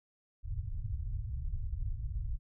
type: low-pass noise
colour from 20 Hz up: pink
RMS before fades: -36 dBFS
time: 0.43-2.39 s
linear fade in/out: 50 ms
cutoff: 120 Hz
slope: 48 dB/octave
effects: none